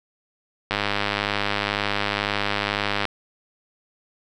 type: click train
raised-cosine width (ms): 0.3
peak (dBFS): -6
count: 240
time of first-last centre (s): 0.71-3.053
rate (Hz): 102
effects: none